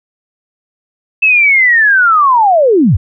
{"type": "linear sweep", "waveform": "sine", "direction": "down", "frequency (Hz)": [2640, 65.4], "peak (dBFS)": -5, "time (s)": [1.22, 2.97], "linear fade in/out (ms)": 10, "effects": []}